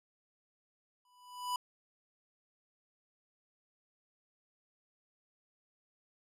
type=tone with exponential growth; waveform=square; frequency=990 Hz; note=B5; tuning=4 cents sharp; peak=-31 dBFS; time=1.05-1.56 s; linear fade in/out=2 ms; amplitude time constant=110 ms; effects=resampled to 32000 Hz